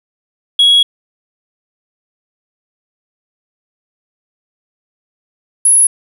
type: tone pair in turn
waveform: sine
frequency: 3327 / 10523 Hz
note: G#7 / E9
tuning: +2 / -4 cents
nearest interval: octave + minor sixth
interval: 1994 cents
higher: second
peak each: -3 dBFS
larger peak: neither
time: 0.59-0.83 / 5.65-5.87 s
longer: first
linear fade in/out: 5 ms
effects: tanh soft clip ceiling -4 dBFS + 7-bit